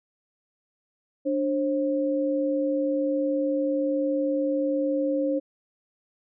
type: tone pair together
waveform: sine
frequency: 293.7 / 534.9 Hz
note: D4 / C5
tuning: 0 / +38 cents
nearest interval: minor seventh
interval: 1038 cents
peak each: -25 dBFS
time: 1.25-5.4 s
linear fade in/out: 20 ms
effects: none